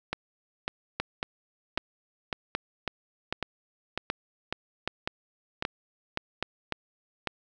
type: two click trains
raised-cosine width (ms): 0.3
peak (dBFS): -12 / -13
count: 8 / 14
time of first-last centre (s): 1-6.426 / 0.13-7.273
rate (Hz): 1.29 / 1.82
effects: none